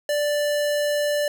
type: tone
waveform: square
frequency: 587.3 Hz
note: D5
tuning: in tune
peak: -21 dBFS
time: 0.09-1.28 s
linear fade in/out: 2 ms
effects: none